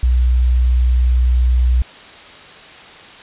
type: tone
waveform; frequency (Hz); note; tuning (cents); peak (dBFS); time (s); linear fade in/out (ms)
sine; 61.74; B1; 0; -10; 0.03-1.82; 0
effects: white hiss -38 dBFS RMS until 3.22 s + resampled to 8000 Hz